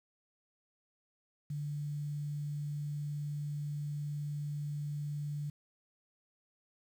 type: tone with quantisation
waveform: sine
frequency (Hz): 146.83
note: D3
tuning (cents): 0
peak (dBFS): -35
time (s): 1.5-5.5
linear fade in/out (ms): 5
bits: 10
effects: none